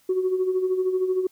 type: tone with tremolo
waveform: sine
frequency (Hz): 371.7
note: F#4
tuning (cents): +8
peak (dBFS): -17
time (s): 0.09-1.27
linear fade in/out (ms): 5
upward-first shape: sine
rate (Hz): 13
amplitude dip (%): 60
effects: tanh soft clip ceiling -15 dBFS + white hiss -61 dBFS RMS until 1.31 s